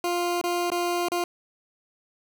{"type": "tone with dropouts", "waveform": "20% pulse", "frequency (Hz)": 350.1, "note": "F4", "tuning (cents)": 4, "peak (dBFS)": -19, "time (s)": [0.04, 1.24], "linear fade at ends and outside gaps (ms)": 2, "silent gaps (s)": [[0.414, 0.439], [0.702, 0.717], [1.085, 1.118]], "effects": []}